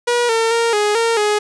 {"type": "tone with pitch steps", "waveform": "sawtooth", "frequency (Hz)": [481.5, 453.3, 463.5, 417.1, 459.9, 418.8], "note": ["B4", "A#4", "A#4", "G#4", "A#4", "G#4"], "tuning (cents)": [-44, -48, -10, 7, -23, 15], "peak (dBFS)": -10, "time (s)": [0.07, 1.39], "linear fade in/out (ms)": 10, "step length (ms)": 220, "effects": ["resampled to 22050 Hz", "8-bit"]}